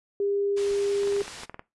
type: tone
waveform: sine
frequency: 401.9 Hz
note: G4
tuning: 43 cents sharp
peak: -23 dBFS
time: 0.2-1.22 s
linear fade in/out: 2 ms
type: low-pass noise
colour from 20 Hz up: white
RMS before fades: -42 dBFS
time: 0.56-1.46 s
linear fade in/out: 20 ms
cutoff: 6400 Hz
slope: 12 dB/octave
type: noise with exponential decay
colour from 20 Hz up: brown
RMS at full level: -42 dBFS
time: 0.7-0.83 s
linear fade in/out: 0 ms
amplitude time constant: 28 ms
type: clicks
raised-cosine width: 0.5 ms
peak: -23 dBFS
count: 10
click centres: 1.033 / 1.074 / 1.124 / 1.165 / 1.207 / 1.28 / 1.434 / 1.496 / 1.544 / 1.594 s
effects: noise-tail reverb RT60 0.2 s tail -18 dB re dry + resampled to 24000 Hz